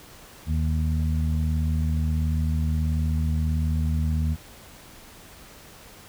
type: harmonic tone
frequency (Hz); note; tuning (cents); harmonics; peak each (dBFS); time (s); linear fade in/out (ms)
78.5; D#2; +16; 1 / 2 / 3; -22 / -28 / -32; 0.46-4.37; 50
effects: pink hiss -47 dBFS RMS until 6.08 s